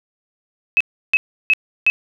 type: tone bursts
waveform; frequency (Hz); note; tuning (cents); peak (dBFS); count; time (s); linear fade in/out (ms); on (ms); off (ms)
sine; 2575; E7; -41; -10; 4; 0.77-1.9; 0; 35; 330
effects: none